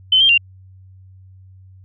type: tone with pitch steps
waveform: sine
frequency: 3058 / 3183 / 2775 Hz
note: G7 / G7 / F7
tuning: -44 / +26 / -12 cents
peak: -9 dBFS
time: 0.12-0.378 s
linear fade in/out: 5 ms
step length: 86 ms
effects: added 94 Hz sine -41 dBFS peak until 1.84 s